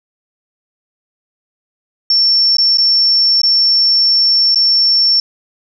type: tone with dropouts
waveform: sine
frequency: 5430 Hz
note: F8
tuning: 50 cents flat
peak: -8 dBFS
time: 2.1-5.2 s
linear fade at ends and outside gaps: 2 ms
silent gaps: 2.569-2.583 / 2.773-2.782 / 3.417-3.433 / 4.547-4.557 s
effects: none